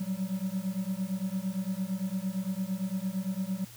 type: beating tone pair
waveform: triangle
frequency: 185 / 193.8 Hz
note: F#3 / G3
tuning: 0 / -20 cents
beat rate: 8.8 Hz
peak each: -31 dBFS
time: 0-3.65 s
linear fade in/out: 10 ms
effects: added 116 Hz sine -51 dBFS peak until 3.76 s + white hiss -51 dBFS RMS until 3.76 s